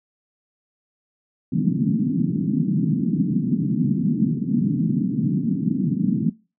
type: band-pass noise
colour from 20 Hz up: white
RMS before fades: -21 dBFS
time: 1.52-6.3 s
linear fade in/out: 5 ms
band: 140 to 270 Hz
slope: 48 dB/octave
effects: noise-tail reverb RT60 0.3 s tail -22 dB re dry